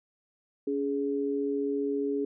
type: tone pair together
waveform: sine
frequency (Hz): 282.2 / 417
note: C#4 / G#4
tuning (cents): +31 / +7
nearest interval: perfect fifth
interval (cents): 676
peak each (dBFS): -30 / -29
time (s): 0.67-2.25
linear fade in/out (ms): 5
effects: none